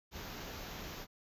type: band-stop noise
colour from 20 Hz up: pink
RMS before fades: -45 dBFS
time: 0.11-1.07 s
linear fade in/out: 50 ms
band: 6900 to 12000 Hz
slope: 96 dB/octave
effects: resampled to 32000 Hz